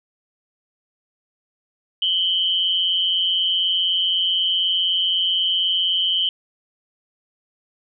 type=tone pair together; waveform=sine; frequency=2983 / 3162 Hz; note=F#7 / G7; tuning=+13 / +14 cents; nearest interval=minor second; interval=101 cents; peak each=-20 dBFS; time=2.02-6.29 s; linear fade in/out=2 ms; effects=none